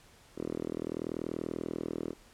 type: tone with band-pass filter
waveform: 5% pulse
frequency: 40.45 Hz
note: E1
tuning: 32 cents flat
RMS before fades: -37 dBFS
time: 0.35-2.15 s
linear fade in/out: 50 ms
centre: 350 Hz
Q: 1.7
effects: pink hiss -59 dBFS RMS until 2.33 s + low-pass 11000 Hz 12 dB/octave